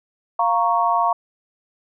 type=chord; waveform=sine; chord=Bb minor; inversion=second; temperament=equal; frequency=698.5 / 932.3 / 1108.7 Hz; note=F5 / Bb5 / Db6; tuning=0 / 0 / 0 cents; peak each=-20 dBFS; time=0.39-1.13 s; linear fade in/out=5 ms; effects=none